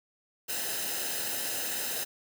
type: noise with comb filter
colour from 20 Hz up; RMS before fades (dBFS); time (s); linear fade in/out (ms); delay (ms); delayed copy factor
white; -33; 0.48-2.05; 20; 0.88; -0.65
effects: none